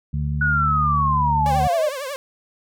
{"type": "harmonic tone", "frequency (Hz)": 73.42, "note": "D2", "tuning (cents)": 0, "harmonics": [1, 2, 3], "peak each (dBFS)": [-24, -23, -32], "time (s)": [0.13, 1.68], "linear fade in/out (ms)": 10}
{"type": "linear sweep", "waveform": "sine", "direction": "down", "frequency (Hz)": [1480, 587.3], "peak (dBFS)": -17, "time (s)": [0.41, 1.89], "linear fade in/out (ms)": 5}
{"type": "tone with vibrato", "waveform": "sawtooth", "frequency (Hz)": 548, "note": "C#5", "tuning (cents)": -20, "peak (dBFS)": -23, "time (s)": [1.46, 2.16], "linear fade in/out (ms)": 0, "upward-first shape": "triangle", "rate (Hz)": 11, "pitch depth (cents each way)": 150}
{"effects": []}